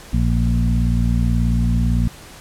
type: harmonic tone with a mistuned harmonic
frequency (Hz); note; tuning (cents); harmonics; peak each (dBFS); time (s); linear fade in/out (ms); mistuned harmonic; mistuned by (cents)
58.2; A#1; -2; 1 / 2 / 3 / 4; -17 / -20 / -22 / -23; 0.13-2.08; 5; 1; -29
effects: pink hiss -40 dBFS RMS until 2.4 s + low-pass 12000 Hz 12 dB/octave